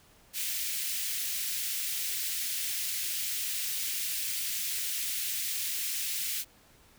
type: high-pass noise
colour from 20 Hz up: white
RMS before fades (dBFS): -33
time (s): 0.33-6.45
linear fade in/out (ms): 50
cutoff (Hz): 2000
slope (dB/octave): 24
effects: pink hiss -60 dBFS RMS until 6.98 s